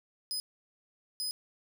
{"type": "tone bursts at uneven times", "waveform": "sawtooth", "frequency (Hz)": 5020, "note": "D#8", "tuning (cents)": 15, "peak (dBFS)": -30, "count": 2, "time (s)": [[0.31, 0.4], [1.2, 1.31]], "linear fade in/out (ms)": 0, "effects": []}